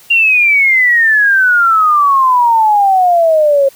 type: exponential sweep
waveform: sine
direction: down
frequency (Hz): 2794 to 540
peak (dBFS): -6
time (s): 0.1-3.69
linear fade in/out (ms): 10
effects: white hiss -42 dBFS RMS until 3.75 s